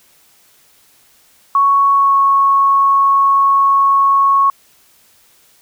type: tone with pitch glide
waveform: sine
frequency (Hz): 1111 to 1102.7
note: C#6 to C#6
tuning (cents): +4 to -9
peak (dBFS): -8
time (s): 1.55-4.5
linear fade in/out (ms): 2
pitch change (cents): -13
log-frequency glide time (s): 1.94-2.15
effects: white hiss -51 dBFS RMS until 5.61 s